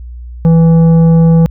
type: tone with tanh clipping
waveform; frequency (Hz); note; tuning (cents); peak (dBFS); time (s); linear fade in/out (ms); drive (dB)
sine; 164.81; E3; 0; -5; 0.45-1.46; 0; 9
effects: added 60 Hz sine -24 dBFS peak until 1.5 s